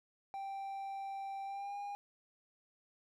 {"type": "tone with pitch glide", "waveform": "triangle", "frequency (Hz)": [784, 810.7], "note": ["G5", "G#5"], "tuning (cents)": [0, -42], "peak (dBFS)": -38, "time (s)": [0.34, 1.95], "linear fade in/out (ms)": 0, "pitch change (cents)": 58, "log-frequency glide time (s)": [1.45, 1.77], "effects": []}